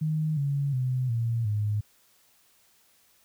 sine tone with pitch steps, 155.56 / 141.01 / 127.82 / 115.87 / 105.03 Hz, D#3 / C#3 / C3 / A#2 / G#2, 0 / +30 / -40 / -10 / +20 cents, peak -24 dBFS, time 0.01-1.81 s, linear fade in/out 10 ms, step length 360 ms, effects white hiss -63 dBFS RMS until 3.24 s

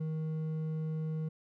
sine tone with hard clipping, 157.5 Hz, D#3, 21 cents sharp, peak -34 dBFS, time 0-1.29 s, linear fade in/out 10 ms, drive 5 dB, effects none

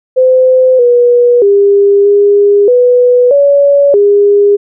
sine tone with pitch steps, 514 / 484.3 / 401.8 / 406.7 / 493.2 / 566 / 407 Hz, C5 / B4 / G4 / G#4 / B4 / C#5 / G#4, -31 / -34 / +43 / -36 / -2 / +36 / -35 cents, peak -3 dBFS, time 0.16-4.57 s, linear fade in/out 20 ms, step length 630 ms, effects none

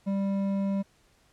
triangle tone with hard clipping, 196.7 Hz, G3, 6 cents sharp, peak -27 dBFS, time 0.06-0.83 s, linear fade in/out 20 ms, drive 12 dB, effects pink hiss -64 dBFS RMS until 1.32 s + low-pass 10000 Hz 12 dB/octave

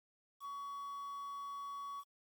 triangle tone with quantisation, 1125 Hz, C#6, 25 cents sharp, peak -40 dBFS, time 0.4-2.04 s, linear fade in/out 50 ms, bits 10, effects MP3 96 kbps

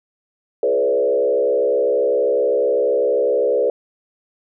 sine tone with frequency modulation, 493.9 Hz, B4, in tune, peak -14 dBFS, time 0.63-3.7 s, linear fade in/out 2 ms, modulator 67.8 Hz, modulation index 1.3, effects none

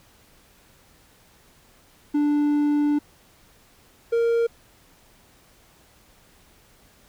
triangle tone pair in turn, 293.7 / 465 Hz, D4 / A#4, 0 / -4 cents, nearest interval minor sixth, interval 796 cents, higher second, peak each -16 dBFS, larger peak neither, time 2.14-2.99 / 4.12-4.47 s, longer first, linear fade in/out 10 ms, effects pink hiss -56 dBFS RMS until 7.08 s

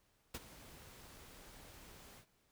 pink noise with ADSR envelope, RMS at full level -41 dBFS, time 0.34-2.26 s, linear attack 8 ms, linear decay 36 ms, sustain -16 dB, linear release 89 ms, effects pink hiss -75 dBFS RMS until 2.51 s

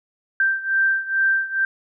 sine beating tone pair, 1568 / 1570.3 Hz, G6 / G6, 0 / +3 cents, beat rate 2.3 Hz, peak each -19 / -22 dBFS, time 0.4-1.65 s, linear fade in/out 2 ms, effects none

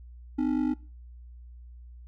triangle ring-modulated tone, 279.3 Hz, C#4, 13 cents sharp, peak -19 dBFS, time 0.38-0.74 s, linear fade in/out 10 ms, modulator 24.6 Hz, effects noise-tail reverb RT60 0.4 s tail -22 dB re dry + added 60 Hz sine -44 dBFS peak until 2.07 s

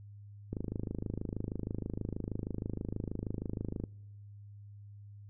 click train, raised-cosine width 3 ms, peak -23 dBFS, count 88, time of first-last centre 0.53-3.838 s, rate 26.3 Hz, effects noise-tail reverb RT60 1.0 s tail -25 dB re dry + added 102 Hz sine -48 dBFS peak until 5.29 s

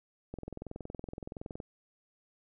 click train, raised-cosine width 2 ms, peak -27 dBFS, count 28, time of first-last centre 0.34-1.602 s, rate 21.4 Hz, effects none

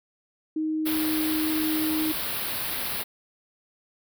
sine tone, 312.7 Hz, D#4, 9 cents sharp, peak -24 dBFS, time 0.56-2.12 s, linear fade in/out 5 ms
white band-stop noise, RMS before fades -30 dBFS, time 0.85-3.04 s, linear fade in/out 20 ms, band 4800 to 10000 Hz, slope 48 dB/octave
effects none

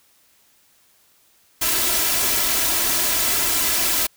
white noise with comb filter, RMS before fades -20 dBFS, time 1.61-4.07 s, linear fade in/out 10 ms, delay 3 ms, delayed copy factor +0.6, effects white hiss -58 dBFS RMS until 4.16 s

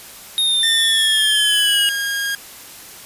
square exponential sweep, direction down, 3729 to 2869 Hz, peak -15 dBFS, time 0.38-1.89 s, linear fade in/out 0 ms
sawtooth tone with pitch glide, 1815 to 1626.3 Hz, A#6 to G#6, -47 to -37 cents, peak -16 dBFS, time 0.63-2.35 s, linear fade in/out 2 ms, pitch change -190 cents, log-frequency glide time 0.85-1.8 s
effects white hiss -38 dBFS RMS until 3.05 s + resampled to 32000 Hz

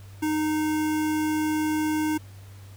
square tone with notch filter, 308.1 Hz, D#4, 17 cents flat, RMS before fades -25 dBFS, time 0.22-2.18 s, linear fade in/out 10 ms, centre 4000 Hz, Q 1.9, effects added 98 Hz sine -42 dBFS peak until 2.76 s + pink hiss -54 dBFS RMS until 2.76 s

